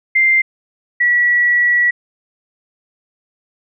sine tone pair in turn, 2093 / 1937.9 Hz, C7 / B6, 0 / -33 cents, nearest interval minor second, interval 133 cents, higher first, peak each -9 / -10 dBFS, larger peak first, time 0.15-0.42 / 1-1.91 s, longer second, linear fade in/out 10 ms, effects none

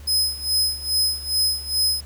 sawtooth tone with tremolo, 5080 Hz, D#8, 35 cents sharp, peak -14 dBFS, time 0.07-2.01 s, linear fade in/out 10 ms, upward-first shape sine, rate 2.4 Hz, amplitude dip 85%, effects added 73 Hz sine -37 dBFS peak until 2.05 s + pink hiss -49 dBFS RMS until 2.05 s

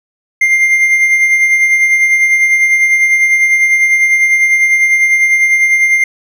triangle tone with tremolo, 2100 Hz, C7, 6 cents sharp, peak -3 dBFS, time 0.41-6.04 s, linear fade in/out 5 ms, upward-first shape triangle, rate 10 Hz, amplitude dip 50%, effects none

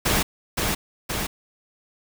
pink noise with echo, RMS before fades -21 dBFS, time 0.05-0.23 s, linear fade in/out 10 ms, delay 520 ms, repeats 2, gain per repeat -3 dB, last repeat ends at 1.27 s, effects none

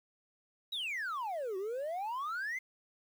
sine exponential two-way sweep, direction down then up, 3951 to 366.5 to 2126 Hz, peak -32 dBFS, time 0.72-2.59 s, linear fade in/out 10 ms, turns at 1.57 s, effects tanh soft clip ceiling -34 dBFS + 10-bit

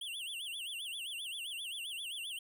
square tone with vibrato, 3073 Hz, G7, 35 cents flat, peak -40 dBFS, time 0.01-2.39 s, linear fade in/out 5 ms, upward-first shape sine, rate 7.6 Hz, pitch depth 220 cents each way, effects none

